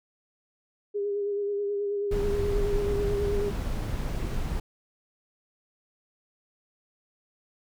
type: tone with vibrato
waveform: sine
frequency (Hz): 406.2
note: G#4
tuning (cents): -38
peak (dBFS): -26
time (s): 0.94-3.51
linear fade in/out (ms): 20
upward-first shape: sine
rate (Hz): 9.3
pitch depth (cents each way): 27
type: noise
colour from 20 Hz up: brown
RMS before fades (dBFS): -29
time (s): 2.11-4.6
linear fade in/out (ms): 5
effects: none